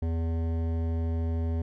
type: tone with hard clipping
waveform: sine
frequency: 82.41 Hz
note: E2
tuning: in tune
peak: -28 dBFS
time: 0.02-1.62 s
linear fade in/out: 5 ms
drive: 14 dB
effects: none